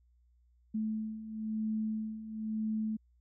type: beating tone pair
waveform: sine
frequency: 217 / 218 Hz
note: A3 / A3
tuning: -24 / -16 cents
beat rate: 1 Hz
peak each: -39 / -34 dBFS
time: 0.74-2.97 s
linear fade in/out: 10 ms
effects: added 60 Hz sine -64 dBFS peak until 3.2 s